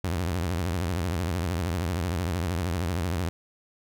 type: tone with vibrato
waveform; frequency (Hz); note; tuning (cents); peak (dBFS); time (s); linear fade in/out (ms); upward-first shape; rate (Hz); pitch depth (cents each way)
sawtooth; 87.1; F2; -4; -22; 0.04-3.29; 0; triangle; 13; 220
effects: none